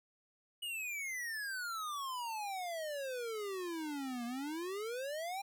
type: exponential two-way sweep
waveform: square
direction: down then up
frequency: 2931 to 233.1 to 809 Hz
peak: -39 dBFS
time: 0.62-5.42 s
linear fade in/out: 10 ms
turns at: 4.25 s
effects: none